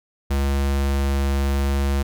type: tone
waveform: square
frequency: 69.2 Hz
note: C#2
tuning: 2 cents flat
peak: -19 dBFS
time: 0.3-2.03 s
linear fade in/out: 10 ms
effects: none